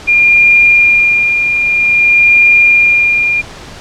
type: tone with tremolo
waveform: sine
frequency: 2407 Hz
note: D7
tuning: 42 cents sharp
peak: -3 dBFS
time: 0.07-3.42 s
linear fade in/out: 20 ms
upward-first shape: sine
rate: 0.52 Hz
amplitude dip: 50%
effects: pink hiss -30 dBFS RMS until 3.8 s + low-pass 6000 Hz 12 dB/octave